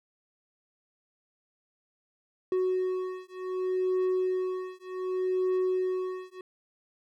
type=beating tone pair; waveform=triangle; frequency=370 / 370.66 Hz; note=F#4 / F#4; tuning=0 / +3 cents; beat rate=0.66 Hz; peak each=-28 dBFS; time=2.52-6.41 s; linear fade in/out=2 ms; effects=none